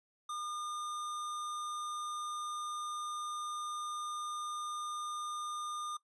square tone, 1212 Hz, D#6, 46 cents flat, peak -39 dBFS, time 0.29-5.97 s, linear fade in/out 5 ms, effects noise-tail reverb RT60 0.1 s tail -17 dB re dry + resampled to 24000 Hz

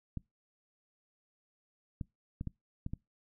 clicks, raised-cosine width 5 ms, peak -25 dBFS, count 6, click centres 0.173 / 2.012 / 2.411 / 2.473 / 2.864 / 2.935 s, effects noise-tail reverb RT60 0.2 s tail -24 dB re dry

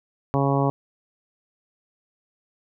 harmonic tone, 138.59 Hz, C#3, in tune, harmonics 1 / 2 / 3 / 4 / 5 / 6 / 7 / 8, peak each -22 / -25 / -27 / -28 / -29 / -30 / -30 / -31 dBFS, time 0.34-0.7 s, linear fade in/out 0 ms, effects none

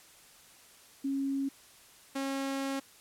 sine / sawtooth tone pair in turn, 273.9 / 272.3 Hz, C#4 / C#4, -21 / -31 cents, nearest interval unison, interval 10 cents, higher first, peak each -29 / -28 dBFS, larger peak second, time 1.04-1.49 / 2.15-2.8 s, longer second, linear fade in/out 10 ms, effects white hiss -57 dBFS RMS until 3 s + low-pass 12000 Hz 12 dB/octave

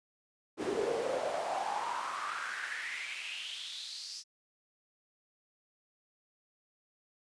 brown noise with high-pass filter sweep, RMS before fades -37 dBFS, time 0.57-4.24 s, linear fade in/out 50 ms, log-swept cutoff 360 to 5300 Hz, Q 5.4, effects resampled to 22050 Hz

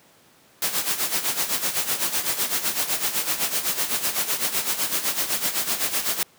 white noise with tremolo, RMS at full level -22 dBFS, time 0.62-6.23 s, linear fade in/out 2 ms, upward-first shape sine, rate 7.9 Hz, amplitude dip 70%, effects pink hiss -55 dBFS RMS until 6.38 s + high-pass 150 Hz 12 dB/octave

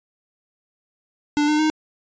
square tone with pitch steps, 294.8 / 302.4 / 310.2 Hz, D4 / D#4 / D#4, +7 / -49 / -5 cents, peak -17 dBFS, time 1.37-1.7 s, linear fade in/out 0 ms, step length 110 ms, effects resampled to 16000 Hz

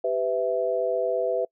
sine chord, E minor, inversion first, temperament equal with one note detuned, 392 / 500.8 / 659.3 Hz, G4 / B4 / E5, 0 / +24 / 0 cents, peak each -30 / -25 / -26 dBFS, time 0.04-1.45 s, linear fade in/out 5 ms, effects noise-tail reverb RT60 0.1 s tail -26 dB re dry

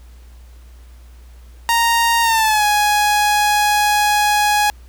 sawtooth tone with pitch glide, 930 to 833.3 Hz, A#5 to G#5, -4 to +6 cents, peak -9 dBFS, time 1.69-4.7 s, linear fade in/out 0 ms, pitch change -190 cents, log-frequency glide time 2.22-2.64 s, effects added 60 Hz sine -38 dBFS peak until 4.88 s + pink hiss -53 dBFS RMS until 4.88 s

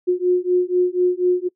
sine beating tone pair, 358.4 / 362.5 Hz, F4 / F#4, +45 / -35 cents, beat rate 4.1 Hz, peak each -18 dBFS, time 0.07-1.49 s, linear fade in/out 20 ms, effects noise-tail reverb RT60 0.1 s tail -23 dB re dry

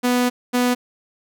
sawtooth tone pair in turn, 246.9 / 246.9 Hz, B3 / B3, 0 / 0 cents, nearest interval unison, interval 0 cents, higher neither, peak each -12 dBFS, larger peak neither, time 0.03-0.3 / 0.53-0.75 s, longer first, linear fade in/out 20 ms, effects none

